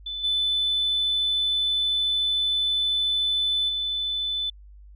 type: tone with level steps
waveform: sine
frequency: 3507 Hz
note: A7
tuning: 6 cents flat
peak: -29 / -20 / -24 dBFS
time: 0.06-4.5 s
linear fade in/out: 5 ms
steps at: 0.23 / 3.68 s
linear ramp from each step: 20 ms
effects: tanh soft clip ceiling -16 dBFS + added 50 Hz sine -44 dBFS peak until 4.95 s